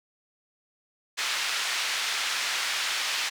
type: band-pass noise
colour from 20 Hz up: pink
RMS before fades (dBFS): -29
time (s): 1.17-3.3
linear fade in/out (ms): 20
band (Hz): 1700 to 5500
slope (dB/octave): 12
effects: none